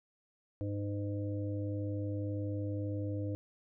harmonic tone, 101.8 Hz, G#2, 34 cents flat, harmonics 1 / 3 / 5 / 6, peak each -35 / -39 / -43 / -51 dBFS, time 0.61-3.35 s, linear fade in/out 0 ms, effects none

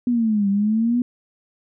sine exponential two-way sweep, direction down then up, 248.2 to 196 to 248.2 Hz, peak -16 dBFS, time 0.07-1.02 s, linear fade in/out 2 ms, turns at 0.49 s, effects none

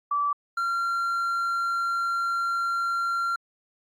sine / triangle tone pair in turn, 1157 / 1375.9 Hz, D6 / F6, -26 / -26 cents, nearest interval minor third, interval 300 cents, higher second, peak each -22 dBFS, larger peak neither, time 0.11-0.33 / 0.57-3.36 s, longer second, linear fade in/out 5 ms, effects AAC 64 kbps

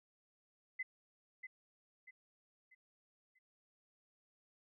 sine tone with echo, 2034 Hz, C7, 50 cents flat, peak -37 dBFS, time 0.79-0.83 s, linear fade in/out 10 ms, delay 640 ms, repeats 4, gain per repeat -8 dB, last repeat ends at 3.39 s, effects none

